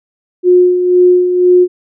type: tone with tremolo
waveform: sine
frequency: 360 Hz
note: F#4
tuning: 47 cents flat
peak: -3 dBFS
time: 0.43-1.68 s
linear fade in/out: 50 ms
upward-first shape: sine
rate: 2 Hz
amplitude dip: 55%
effects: none